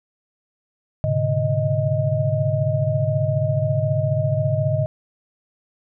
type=tone cluster; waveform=sine; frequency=106.5 / 130.5 / 145.1 / 625 Hz; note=G#2 / C3 / D3 / D#5; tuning=+44 / -4 / -21 / +8 cents; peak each=-23 dBFS; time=1.04-4.86 s; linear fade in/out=0 ms; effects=none